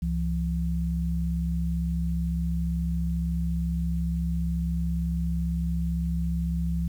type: tone pair together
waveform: sine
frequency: 67.23 / 169.4 Hz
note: C2 / E3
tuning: +48 / +48 cents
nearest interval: octave + major third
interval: 1600 cents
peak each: -27 dBFS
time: 0.02-6.88 s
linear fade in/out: 5 ms
effects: 9-bit